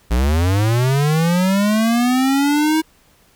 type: linear sweep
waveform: square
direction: up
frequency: 55 to 320 Hz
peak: -14 dBFS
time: 0.1-2.82 s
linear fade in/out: 20 ms
effects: pink hiss -54 dBFS RMS until 3.35 s